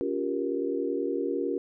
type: chord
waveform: sine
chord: G half-diminished seventh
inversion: second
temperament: just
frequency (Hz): 282.2 / 352.8 / 392 / 470.4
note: Db4 / F4 / G4 / Bb4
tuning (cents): +31 / +18 / 0 / +16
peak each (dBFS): -32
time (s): 0.01-1.58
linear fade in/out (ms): 0
effects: none